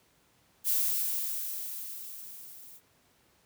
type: noise with level ramp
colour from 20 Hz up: violet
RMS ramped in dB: -26 to -51 dBFS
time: 0.64-2.81 s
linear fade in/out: 50 ms
effects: pink hiss -66 dBFS RMS until 3.45 s + high-pass 80 Hz 12 dB/octave